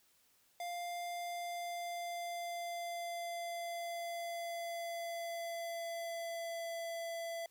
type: tone with pitch glide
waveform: square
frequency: 698.5 to 670.8 Hz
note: F5 to E5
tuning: 0 to +30 cents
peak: -40 dBFS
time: 0.6-7.46 s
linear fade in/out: 2 ms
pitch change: -70 cents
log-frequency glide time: 1.06-6.73 s
effects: white hiss -71 dBFS RMS until 7.5 s